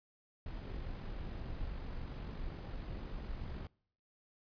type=noise with amplitude modulation; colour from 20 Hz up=brown; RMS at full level=-41 dBFS; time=0.46-3.67 s; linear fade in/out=2 ms; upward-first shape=sine; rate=47.1 Hz; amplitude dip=30%; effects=noise-tail reverb RT60 0.6 s tail -25 dB re dry + resampled to 11025 Hz